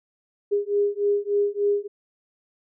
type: beating tone pair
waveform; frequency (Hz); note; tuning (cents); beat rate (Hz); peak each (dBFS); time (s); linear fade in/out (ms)
sine; 406.2 / 409.6; G#4 / G#4; -38 / -24; 3.4; -23; 0.51-1.88; 20
effects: none